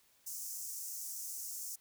pink high-pass noise, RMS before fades -43 dBFS, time 0.26-1.76 s, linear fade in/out 10 ms, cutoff 5700 Hz, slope 48 dB/octave, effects white hiss -69 dBFS RMS until 1.8 s

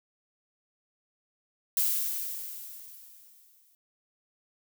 violet noise with exponential decay, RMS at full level -25 dBFS, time 1.77-3.75 s, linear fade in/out 1 ms, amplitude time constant 430 ms, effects none

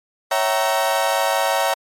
35% pulse chord, C# diminished seventh, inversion none, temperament equal with one note detuned, 554.4 / 659.3 / 765.2 / 932.3 Hz, C#5 / E5 / G5 / Bb5, 0 / 0 / -42 / 0 cents, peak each -21 dBFS, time 0.31-1.74 s, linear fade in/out 5 ms, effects MP3 64 kbps

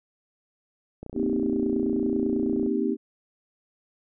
click train, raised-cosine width 2 ms, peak -24 dBFS, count 50, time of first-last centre 1.03-2.663 s, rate 30 Hz
sine chord, C minor seventh, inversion third, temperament equal, 233.1 / 261.6 / 311.1 / 392 Hz, Bb3 / C4 / Eb4 / G4, 0 / 0 / 0 / 0 cents, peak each -28 dBFS, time 1.14-2.97 s, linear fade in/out 50 ms
effects none

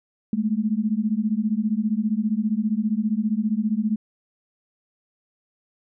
sine beating tone pair, 207.7 / 222.7 Hz, G#3 / A3, 0 / +21 cents, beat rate 15 Hz, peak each -23 dBFS, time 0.33-3.96 s, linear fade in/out 2 ms, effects none

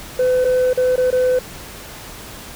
sine tone with dropouts, 506 Hz, B4, 42 cents sharp, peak -10 dBFS, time 0.19-1.39 s, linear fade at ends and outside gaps 5 ms, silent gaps 0.445-0.45 / 0.732-0.774 / 0.959-0.978 / 1.105-1.126 s, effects tanh soft clip ceiling -12 dBFS + pink hiss -35 dBFS RMS until 2.55 s

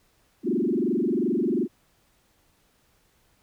sine tone with frequency modulation, 293.7 Hz, D4, in tune, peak -21 dBFS, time 0.43-1.68 s, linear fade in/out 50 ms, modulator 22.7 Hz, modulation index 3.8, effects pink hiss -65 dBFS RMS until 3.42 s

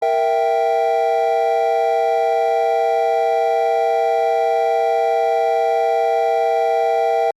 triangle chord, E diminished, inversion second, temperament equal, 466.2 / 659.3 / 784 Hz, Bb4 / E5 / G5, 0 / 0 / 0 cents, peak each -18 / -16 / -16 dBFS, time 0.02-7.31 s, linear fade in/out 5 ms, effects tanh soft clip ceiling -4 dBFS + Opus 48 kbps

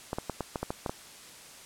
clicks, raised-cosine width 1 ms, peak -17 dBFS, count 9, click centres 0.131 / 0.185 / 0.297 / 0.407 / 0.558 / 0.63 / 0.705 / 0.862 / 0.895 s, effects white hiss -49 dBFS RMS until 1.65 s + low-pass 10000 Hz 12 dB/octave

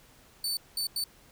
sawtooth tone bursts at uneven times, 4518 Hz, C#8, 32 cents sharp, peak -26 dBFS, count 3, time 0.44-0.57 / 0.77-0.87 / 0.96-1.04 s, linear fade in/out 2 ms, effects pink hiss -58 dBFS RMS until 1.31 s

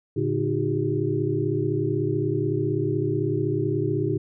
sine tone cluster, 114.2 / 145.6 / 311.3 / 365.1 / 401.1 Hz, A#2 / D3 / D#4 / F#4 / G4, -35 / -15 / +1 / -23 / +40 cents, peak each -28 dBFS, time 0.16-4.18 s, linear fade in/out 10 ms, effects none

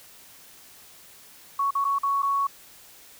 sine tone with dropouts, 1113 Hz, C#6, 7 cents sharp, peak -21 dBFS, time 1.59-2.47 s, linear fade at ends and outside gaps 5 ms, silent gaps 1.708-1.751 / 1.844-1.849 / 1.986-2.032 / 2.222-2.229 s, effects white hiss -50 dBFS RMS until 3.19 s

